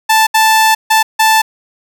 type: tone bursts at uneven times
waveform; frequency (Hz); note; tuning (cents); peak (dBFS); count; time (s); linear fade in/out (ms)
sawtooth; 880; A5; 0; -3; 4; 0.09-0.27 / 0.34-0.75 / 0.9-1.03 / 1.19-1.42; 10
effects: none